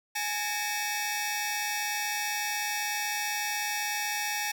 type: tone cluster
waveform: sawtooth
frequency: 835 / 1824 / 2257 / 2601 / 5710 Hz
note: G#5 / A#6 / C#7 / E7 / F8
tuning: +9 / -38 / +31 / -24 / +37 cents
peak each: -30 / -32 / -35 / -34 / -34 dBFS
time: 0.15-4.52 s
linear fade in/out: 10 ms
effects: none